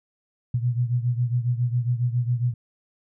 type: beating tone pair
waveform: sine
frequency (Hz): 120 / 127.3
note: B2 / C3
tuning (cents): -49 / -47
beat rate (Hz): 7.3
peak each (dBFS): -22 / -26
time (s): 0.54-2.54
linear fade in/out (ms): 5
effects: none